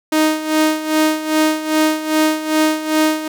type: tone with tremolo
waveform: sawtooth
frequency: 311.1 Hz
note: D#4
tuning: in tune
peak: -7 dBFS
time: 0.12-3.28 s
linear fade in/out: 5 ms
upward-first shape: sine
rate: 2.5 Hz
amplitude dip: 75%
effects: none